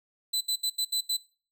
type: tone bursts at uneven times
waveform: sawtooth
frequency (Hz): 4012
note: B7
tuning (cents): +26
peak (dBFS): -23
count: 6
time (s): 0.33-0.41 / 0.48-0.56 / 0.63-0.7 / 0.78-0.85 / 0.92-1.01 / 1.09-1.17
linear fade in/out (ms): 10
effects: noise-tail reverb RT60 0.4 s tail -21 dB re dry